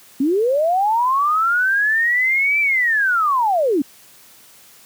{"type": "linear two-way sweep", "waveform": "sine", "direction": "up then down", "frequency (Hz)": [254.1, 2349, 254.1], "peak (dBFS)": -14, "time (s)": [0.2, 3.82], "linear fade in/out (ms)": 5, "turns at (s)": 2.6, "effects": ["white hiss -47 dBFS RMS until 4.85 s", "high-pass 80 Hz 12 dB/octave"]}